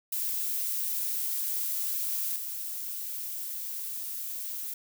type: noise with level steps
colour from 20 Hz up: violet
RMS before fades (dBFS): -31 / -36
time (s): 0.12-4.74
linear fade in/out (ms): 5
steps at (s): 2.36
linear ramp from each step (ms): 2
effects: none